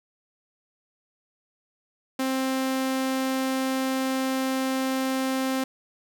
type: tone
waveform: sawtooth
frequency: 263.4 Hz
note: C4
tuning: 12 cents sharp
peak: -20 dBFS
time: 2.19-5.64 s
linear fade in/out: 5 ms
effects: none